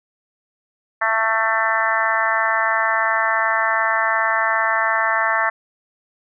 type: harmonic tone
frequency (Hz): 222.8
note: A3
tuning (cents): +22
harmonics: 3 / 4 / 5 / 6 / 7 / 8 / 9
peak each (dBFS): -25 / -24 / -23 / -24 / -26 / -21 / -27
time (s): 1.01-5.5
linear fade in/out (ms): 10
effects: none